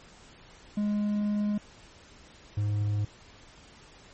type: tone pair in turn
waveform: triangle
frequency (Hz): 207.7 / 103.85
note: G#3 / G#2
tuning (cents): 0 / 0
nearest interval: octave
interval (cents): 1200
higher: first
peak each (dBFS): -23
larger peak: neither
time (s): 0.77-1.58 / 2.57-3.05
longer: first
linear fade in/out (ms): 5
effects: pink hiss -53 dBFS RMS until 4.13 s + MP3 32 kbps